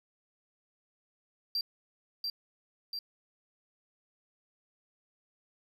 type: tone with echo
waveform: triangle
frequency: 4717 Hz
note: D8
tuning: 7 cents sharp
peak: -28 dBFS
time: 1.55-1.61 s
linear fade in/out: 2 ms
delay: 690 ms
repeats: 2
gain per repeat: -3 dB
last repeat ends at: 2.99 s
effects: none